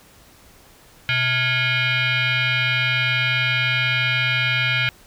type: tone with frequency modulation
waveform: sine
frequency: 126.2 Hz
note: B2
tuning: 38 cents sharp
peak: -17 dBFS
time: 1.09-4.89 s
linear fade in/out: 0 ms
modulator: 769 Hz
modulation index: 4
effects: pink hiss -50 dBFS RMS until 5.06 s